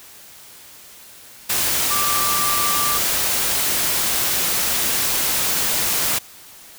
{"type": "tone in noise", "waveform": "sine", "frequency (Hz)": 1174.7, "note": "D6", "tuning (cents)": 0, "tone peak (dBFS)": -22, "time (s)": [1.9, 2.98], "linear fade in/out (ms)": 10, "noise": "white", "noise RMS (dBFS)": -20, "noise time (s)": [1.49, 6.19], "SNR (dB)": -5, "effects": ["white hiss -43 dBFS RMS until 6.78 s"]}